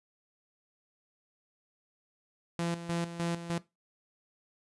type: tone with tremolo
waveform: sawtooth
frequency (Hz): 170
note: F3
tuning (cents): -46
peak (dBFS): -26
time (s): 2.59-3.58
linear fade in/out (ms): 0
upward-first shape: square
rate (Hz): 3.3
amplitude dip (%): 70
effects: noise-tail reverb RT60 0.2 s tail -17 dB re dry + resampled to 24000 Hz